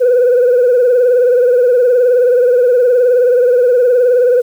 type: tone with vibrato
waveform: sine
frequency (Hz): 493.9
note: B4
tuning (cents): 0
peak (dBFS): -5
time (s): 0-4.42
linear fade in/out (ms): 20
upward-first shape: triangle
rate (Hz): 19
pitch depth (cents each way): 80
effects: tanh soft clip ceiling -4 dBFS + 7-bit